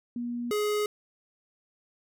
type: tone pair in turn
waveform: sine / square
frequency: 240 / 419 Hz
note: B3 / G#4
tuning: -49 / +15 cents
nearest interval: minor seventh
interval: 964 cents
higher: second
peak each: -30 / -26 dBFS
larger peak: second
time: 0.16-0.51 / 0.51-0.86 s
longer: neither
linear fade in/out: 2 ms
effects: none